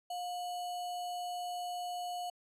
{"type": "tone with sample-and-hold", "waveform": "sine", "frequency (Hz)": 712, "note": "F5", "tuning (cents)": 33, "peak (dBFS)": -36, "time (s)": [0.1, 2.3], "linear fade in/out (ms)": 5, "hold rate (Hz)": 3675, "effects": ["low-pass 12000 Hz 12 dB/octave"]}